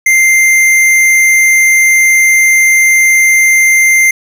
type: tone with hard clipping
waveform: sine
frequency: 2093 Hz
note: C7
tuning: in tune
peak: -6 dBFS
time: 0.06-4.11 s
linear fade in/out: 5 ms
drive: 14 dB
effects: none